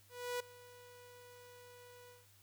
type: tone with ADSR envelope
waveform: sawtooth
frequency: 490.1 Hz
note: B4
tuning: 13 cents flat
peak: -32 dBFS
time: 0.09-2.27 s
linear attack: 310 ms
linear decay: 6 ms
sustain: -20 dB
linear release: 180 ms
effects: added 100 Hz sine -67 dBFS peak until 2.42 s + white hiss -67 dBFS RMS until 2.42 s